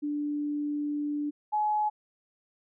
sine tone pair in turn, 293.7 / 846.7 Hz, D4 / G#5, 0 / +33 cents, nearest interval octave + tritone, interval 1833 cents, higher second, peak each -28 / -24 dBFS, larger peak second, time 0.02-1.31 / 1.52-1.9 s, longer first, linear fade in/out 20 ms, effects none

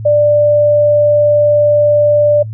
sine tone, 590 Hz, D5, 8 cents sharp, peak -6 dBFS, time 0.05-2.43 s, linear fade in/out 10 ms, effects noise-tail reverb RT60 0.1 s tail -23 dB re dry + added 109 Hz sine -21 dBFS peak until 2.53 s

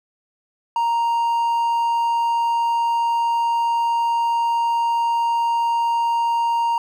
triangle tone, 932.3 Hz, A#5, in tune, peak -15 dBFS, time 0.76-6.78 s, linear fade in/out 2 ms, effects none

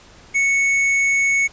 triangle tone with hard clipping, 2213 Hz, C#7, 3 cents flat, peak -16 dBFS, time 0.34-1.48 s, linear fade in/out 20 ms, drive 10 dB, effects pink hiss -46 dBFS RMS until 1.52 s + resampled to 16000 Hz

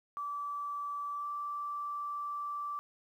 sine tone with pitch glide, 1157 to 1166.4 Hz, D6 to D6, -26 to -12 cents, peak -35 dBFS, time 0.17-2.79 s, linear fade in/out 0 ms, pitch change +14 cents, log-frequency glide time 1.12-1.26 s, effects 11-bit

